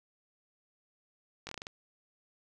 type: slowing click train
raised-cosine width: 0.2 ms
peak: -23 dBFS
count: 7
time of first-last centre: 1.47-1.669 s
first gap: 20 ms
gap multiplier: 1.2
effects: none